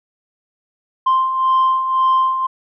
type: beating tone pair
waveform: sine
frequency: 1045 / 1046.9 Hz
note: C6 / C6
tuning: -2 / +1 cents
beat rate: 1.9 Hz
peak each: -19 / -12 dBFS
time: 1.06-2.47 s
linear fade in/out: 10 ms
effects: tanh soft clip ceiling -9 dBFS